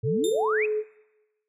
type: exponential sweep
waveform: sine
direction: up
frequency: 110 to 2679 Hz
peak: -25 dBFS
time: 0.03-0.66 s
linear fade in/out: 10 ms
type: tone with pitch glide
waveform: sine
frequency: 440.4 to 427.1 Hz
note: A4 to G#4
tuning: +2 to +48 cents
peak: -23 dBFS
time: 0.03-0.84 s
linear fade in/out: 50 ms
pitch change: -54 cents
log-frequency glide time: 0.32-0.65 s
type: tone with exponential decay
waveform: 20% pulse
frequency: 3630 Hz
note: A#7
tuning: 47 cents flat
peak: -23 dBFS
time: 0.24-0.52 s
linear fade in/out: 1 ms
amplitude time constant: 60 ms
effects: noise-tail reverb RT60 1.0 s tail -20 dB re dry